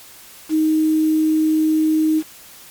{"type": "tone with quantisation", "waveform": "sine", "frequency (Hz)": 313, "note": "D#4", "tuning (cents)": 10, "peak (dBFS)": -13, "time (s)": [0.49, 2.23], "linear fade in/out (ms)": 50, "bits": 6, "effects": ["white hiss -42 dBFS RMS until 2.7 s", "MP3 96 kbps"]}